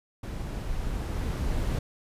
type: noise with level ramp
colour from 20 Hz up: brown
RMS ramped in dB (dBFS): -34 to -27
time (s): 0.23-1.79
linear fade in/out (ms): 5
effects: resampled to 32000 Hz